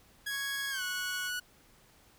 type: tone with pitch glide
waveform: sawtooth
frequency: 1661.2 to 1471.4 Hz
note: G#6 to F#6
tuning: 0 to -10 cents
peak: -30 dBFS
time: 0.26-1.4 s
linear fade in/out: 10 ms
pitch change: -210 cents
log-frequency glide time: 0.7-0.82 s
type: tone with vibrato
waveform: 10% pulse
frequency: 1100 Hz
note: C#6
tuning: 14 cents flat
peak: -35 dBFS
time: 0.29-1.31 s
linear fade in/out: 50 ms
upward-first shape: triangle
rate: 1.5 Hz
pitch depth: 13 cents each way
effects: pink hiss -62 dBFS RMS until 2.18 s